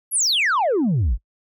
sine exponential sweep, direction down, 12000 to 42.83 Hz, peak -14 dBFS, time 0.11-1.18 s, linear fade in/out 50 ms, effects noise-tail reverb RT60 0.1 s tail -25 dB re dry + tanh soft clip ceiling -15 dBFS

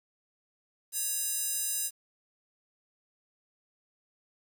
square tone with high-pass filter, 557 Hz, C#5, 8 cents sharp, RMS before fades -32 dBFS, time 0.92-1.91 s, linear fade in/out 50 ms, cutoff 8300 Hz, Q 1.4, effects 9-bit

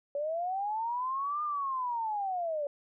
sine linear two-way sweep, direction up then down, 561 to 1216 to 561 Hz, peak -30 dBFS, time 0.15-2.67 s, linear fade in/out 2 ms, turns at 1.43 s, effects none

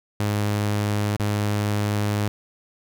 sawtooth tone with dropouts, 103.83 Hz, G#2, in tune, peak -17 dBFS, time 0.2-2.28 s, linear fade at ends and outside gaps 0 ms, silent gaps 1.165-1.198 s, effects none

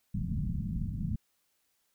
white low-pass noise, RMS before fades -33 dBFS, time 0.14-1.16 s, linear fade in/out 10 ms, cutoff 210 Hz, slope 48 dB/octave, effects white hiss -75 dBFS RMS until 1.94 s

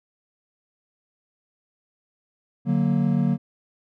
triangle chord, D augmented, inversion none, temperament equal, 146.83 / 185 / 233.1 Hz, D3 / F#3 / A#3, 0 / 0 / 0 cents, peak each -21 dBFS, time 2.65-3.38 s, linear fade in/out 50 ms, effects none

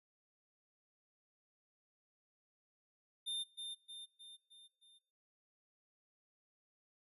square tone with echo, 3611 Hz, A7, 44 cents sharp, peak -39 dBFS, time 3.26-3.44 s, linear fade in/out 20 ms, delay 310 ms, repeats 5, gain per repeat -5 dB, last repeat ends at 4.99 s, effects noise-tail reverb RT60 0.7 s tail -22 dB re dry + resampled to 32000 Hz

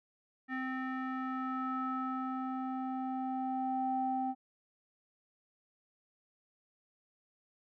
square tone with low-pass filter sweep, 260.1 Hz, C4, 10 cents flat, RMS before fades -36 dBFS, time 0.48-4.35 s, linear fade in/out 50 ms, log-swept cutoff 1800 to 720 Hz, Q 5.6, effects none

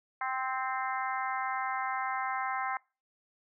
harmonic tone with a mistuned harmonic, 260.7 Hz, C4, 6 cents flat, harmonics 3 / 4 / 5 / 6 / 7 / 8, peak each -35 / -36 / -38 / -41 / -42 / -41 dBFS, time 0.21-2.77 s, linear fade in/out 2 ms, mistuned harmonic 6, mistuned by +18 cents, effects noise-tail reverb RT60 0.3 s tail -23 dB re dry

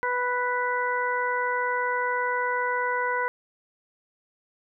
harmonic tone, 493.9 Hz, B4, in tune, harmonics 1 / 2 / 3 / 4, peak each -30 / -27 / -29 / -32 dBFS, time 0.03-3.28 s, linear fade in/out 0 ms, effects none

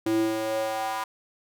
square tone with high-pass filter sweep, 110 Hz, A2, in tune, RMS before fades -27 dBFS, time 0.06-1.04 s, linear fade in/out 5 ms, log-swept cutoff 280 to 980 Hz, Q 4.2, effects none

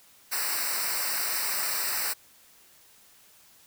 white noise with comb filter, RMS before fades -29 dBFS, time 0.31-2.14 s, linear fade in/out 20 ms, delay 0.3 ms, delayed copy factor -0.95, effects white hiss -57 dBFS RMS until 3.66 s

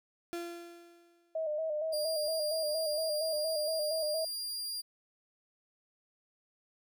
35% pulse tone with exponential decay, 343.1 Hz, F4, 31 cents flat, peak -33 dBFS, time 0.33-1.44 s, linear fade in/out 0 ms, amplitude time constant 240 ms
sine tone with vibrato, 622 Hz, D#5, 1 cent flat, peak -31 dBFS, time 1.35-4.25 s, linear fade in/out 5 ms, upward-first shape square, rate 4.3 Hz, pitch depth 51 cents each way
sawtooth tone, 4798 Hz, D8, 36 cents sharp, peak -33 dBFS, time 1.92-4.82 s, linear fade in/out 20 ms
effects none

